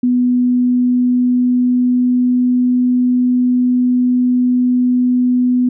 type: tone with pitch glide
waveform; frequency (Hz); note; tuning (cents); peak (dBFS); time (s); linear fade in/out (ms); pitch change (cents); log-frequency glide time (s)
sine; 247.5 to 248.9; B3 to B3; +4 to +14; -10; 0.03-5.69; 5; +10; 0.32-2.78
effects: none